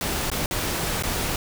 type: noise with dropouts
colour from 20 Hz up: pink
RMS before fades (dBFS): -26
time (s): 0.01-1.36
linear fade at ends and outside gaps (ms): 1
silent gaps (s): 0.301-0.316 / 0.46-0.51 / 1.025-1.035
effects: none